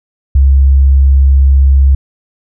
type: tone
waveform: sine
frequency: 67.9 Hz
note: C#2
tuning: 35 cents flat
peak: -3 dBFS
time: 0.35-1.95 s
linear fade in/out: 5 ms
effects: none